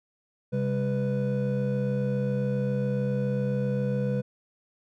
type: tone cluster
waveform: triangle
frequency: 132.7 / 200 / 495.5 Hz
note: C3 / G3 / B4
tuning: +25 / +35 / +6 cents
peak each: -26 / -27 / -28 dBFS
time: 0.52-4.22 s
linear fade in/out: 20 ms
effects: none